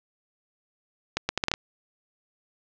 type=accelerating click train; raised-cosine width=0.2 ms; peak=-7 dBFS; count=7; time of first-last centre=1.17-1.539 s; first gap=120 ms; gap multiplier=0.72; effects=low-pass 6000 Hz 12 dB/octave + 8-bit